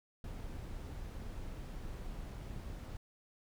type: noise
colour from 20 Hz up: brown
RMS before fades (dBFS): -44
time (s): 0.24-2.97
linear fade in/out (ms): 2
effects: none